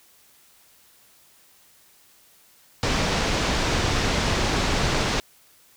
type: low-pass noise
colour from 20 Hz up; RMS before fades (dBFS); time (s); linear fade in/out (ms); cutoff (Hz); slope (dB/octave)
pink; -23; 2.83-5.2; 0; 6400; 24
effects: white hiss -56 dBFS RMS until 5.76 s